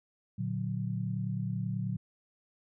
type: chord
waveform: sine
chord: Bb augmented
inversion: none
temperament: equal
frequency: 116.54 / 146.83 / 185 Hz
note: Bb2 / D3 / F#3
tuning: 0 / 0 / 0 cents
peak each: -34 / -37 / -35 dBFS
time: 0.38-1.97 s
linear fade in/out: 10 ms
effects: none